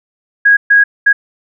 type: tone bursts at uneven times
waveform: sine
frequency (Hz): 1648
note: G#6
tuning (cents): -14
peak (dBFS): -4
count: 3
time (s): 0.45-0.57 / 0.7-0.84 / 1.06-1.13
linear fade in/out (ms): 10
effects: none